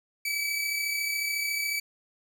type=tone pair together; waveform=sawtooth; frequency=2266 / 2300 Hz; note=C#7 / D7; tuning=+37 / -37 cents; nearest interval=unison; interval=26 cents; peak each=-32 / -25 dBFS; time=0.25-1.8 s; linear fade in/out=5 ms; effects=none